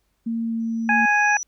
sine tone with pitch glide, 229 to 227.4 Hz, A#3 to A#3, -31 to -43 cents, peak -22 dBFS, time 0.26-1.06 s, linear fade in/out 10 ms, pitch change -12 cents, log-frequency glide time 0.43-0.54 s
sine tone with exponential growth, 5890 Hz, F#8, 9 cents flat, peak -26 dBFS, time 0.6-1.43 s, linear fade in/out 0 ms, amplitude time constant 180 ms
harmonic tone, 830.6 Hz, G#5, in tune, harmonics 1 / 2 / 3, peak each -20 / -18 / -23 dBFS, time 0.89-1.37 s, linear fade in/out 2 ms
effects added 48 Hz sine -70 dBFS peak until 1.47 s + pink hiss -71 dBFS RMS until 1.47 s

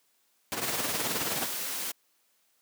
pink noise with tremolo, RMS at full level -29 dBFS, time 0.52-1.46 s, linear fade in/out 0 ms, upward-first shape sine, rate 19 Hz, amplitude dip 65%
white noise, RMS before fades -34 dBFS, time 0.61-1.92 s, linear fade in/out 10 ms
effects white hiss -70 dBFS RMS until 2.61 s + high-pass 200 Hz 12 dB/octave

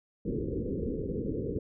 white low-pass noise, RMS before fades -33 dBFS, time 0.25-1.59 s, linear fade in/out 5 ms, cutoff 500 Hz, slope 96 dB/octave, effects none

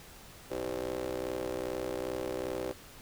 25% pulse ring-modulated tone, 62.5 Hz, B1, 21 cents sharp, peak -27 dBFS, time 0.5-2.73 s, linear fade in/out 20 ms, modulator 447 Hz, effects pink hiss -52 dBFS RMS until 3.01 s

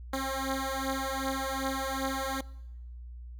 10% pulse beating tone pair, 266.4 / 269 Hz, C4 / C4, +31 / +48 cents, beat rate 2.6 Hz, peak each -26 / -25 dBFS, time 0.13-2.41 s, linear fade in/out 5 ms, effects noise-tail reverb RT60 1.0 s tail -24 dB re dry + added 60 Hz sine -41 dBFS peak until 3.39 s

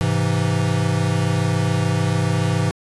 square chord, Ab augmented, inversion none, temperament equal, 103.83 / 130.81 / 164.81 Hz, Ab2 / C3 / E3, 0 / 0 / 0 cents, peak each -22 / -23 / -22 dBFS, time 0.01-2.71 s, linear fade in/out 0 ms, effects resampled to 24000 Hz

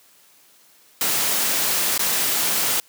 white noise with dropouts, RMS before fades -21 dBFS, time 1.01-2.8 s, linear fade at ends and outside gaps 1 ms, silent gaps 1.978-1.993 s, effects white hiss -54 dBFS RMS until 2.88 s + high-pass 150 Hz 12 dB/octave

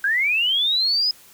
sine linear sweep, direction up, 1552 to 5090 Hz, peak -17 dBFS, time 0.04-1.11 s, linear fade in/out 2 ms, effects white hiss -49 dBFS RMS until 1.33 s

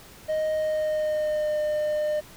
triangle tone with pitch glide, 622.3 to 604.9 Hz, D#5 to D#5, 0 to -49 cents, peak -21 dBFS, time 0.28-2.21 s, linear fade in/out 20 ms, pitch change -49 cents, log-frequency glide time 0.54-1.58 s, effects pink hiss -48 dBFS RMS until 2.36 s

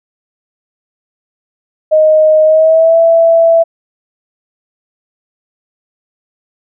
sine tone with pitch glide, 622.3 to 663.1 Hz, D#5 to E5, 0 to +10 cents, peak -4 dBFS, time 1.91-3.64 s, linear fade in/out 20 ms, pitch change +110 cents, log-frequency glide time 2.44-2.98 s, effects none

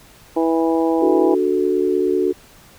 harmonic tone, 163.8 Hz, E3, 11 cents flat, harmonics 2 / 3 / 4 / 5 / 6, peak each -17 / -20 / -26 / -24 / -30 dBFS, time 0.36-1.35 s, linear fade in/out 10 ms
sine chord, D major, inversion none, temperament equal, 293.7 / 370 / 440 Hz, D4 / F#4 / A4, 0 / 0 / 0 cents, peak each -22 / -17 / -21 dBFS, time 1.01-2.33 s, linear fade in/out 20 ms
effects pink hiss -47 dBFS RMS until 2.78 s

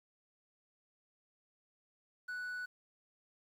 triangle tone with quantisation, 1481 Hz, F#6, 1 cent sharp, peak -37 dBFS, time 2.28-2.66 s, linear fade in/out 10 ms, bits 11, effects none

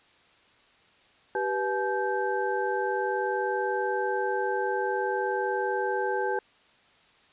sine tone cluster, 389.6 / 490.1 / 854 / 1565 Hz, G4 / B4 / G#5 / G6, -11 / -13 / +48 / -3 cents, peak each -30 / -31 / -30 / -33 dBFS, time 1.35-6.39 s, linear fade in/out 2 ms, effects white hiss -60 dBFS RMS until 7.32 s + resampled to 8000 Hz

